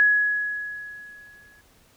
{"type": "tone with exponential decay", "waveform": "sine", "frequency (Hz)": 1680, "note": "G#6", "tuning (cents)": 19, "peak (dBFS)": -13, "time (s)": [0, 1.61], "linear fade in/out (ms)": 0, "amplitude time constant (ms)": 350, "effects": ["pink hiss -58 dBFS RMS until 1.96 s"]}